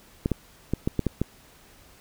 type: clicks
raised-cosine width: 3 ms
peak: -10 dBFS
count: 7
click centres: 0.259 / 0.317 / 0.736 / 0.875 / 0.993 / 1.067 / 1.216 s
effects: pink hiss -54 dBFS RMS until 2 s